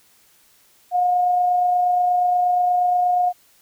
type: tone with amplitude modulation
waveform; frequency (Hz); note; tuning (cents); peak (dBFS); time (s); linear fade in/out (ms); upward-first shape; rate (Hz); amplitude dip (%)
sine; 718; F5; +48; -14; 0.91-3.33; 50; sine; 28.4; 25
effects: white hiss -56 dBFS RMS until 3.61 s